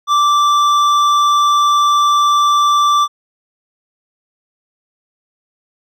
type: tone with hard clipping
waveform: sine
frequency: 1171 Hz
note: D6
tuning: 5 cents flat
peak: -11 dBFS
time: 0.07-3.08 s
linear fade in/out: 50 ms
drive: 9 dB
effects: none